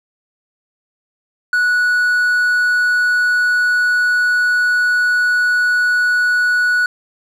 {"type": "tone", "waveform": "triangle", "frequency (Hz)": 1470, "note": "F#6", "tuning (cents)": -12, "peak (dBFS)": -10, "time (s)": [1.53, 6.86], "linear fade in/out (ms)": 2, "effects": []}